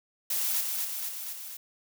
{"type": "noise with echo", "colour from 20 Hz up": "blue", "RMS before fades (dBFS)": -29, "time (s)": [0.3, 0.61], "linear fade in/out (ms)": 5, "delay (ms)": 240, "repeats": 4, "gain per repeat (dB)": -3, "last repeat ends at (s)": 1.57, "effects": []}